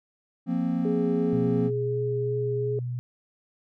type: chord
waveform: triangle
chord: F suspended fourth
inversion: none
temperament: just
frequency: 174.61 / 232.8 / 261.9 Hz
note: F3 / Bb3 / C4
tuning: 0 / -2 / +2 cents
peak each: -26 dBFS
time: 0.46-1.71 s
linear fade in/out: 50 ms
type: tone with vibrato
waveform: sine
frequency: 415.7 Hz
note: G#4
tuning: 2 cents sharp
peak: -26 dBFS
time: 0.85-2.79 s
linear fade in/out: 2 ms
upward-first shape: triangle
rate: 2.8 Hz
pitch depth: 12 cents each way
type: tone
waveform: sine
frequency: 122.8 Hz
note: B2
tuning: 9 cents flat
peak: -28 dBFS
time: 1.33-2.99 s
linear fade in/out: 0 ms
effects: none